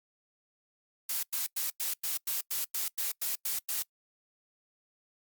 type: noise bursts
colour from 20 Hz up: blue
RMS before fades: -32 dBFS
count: 12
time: 1.09-3.826 s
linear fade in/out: 5 ms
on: 140 ms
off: 96 ms
effects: noise-tail reverb RT60 0.1 s tail -24 dB re dry + Opus 48 kbps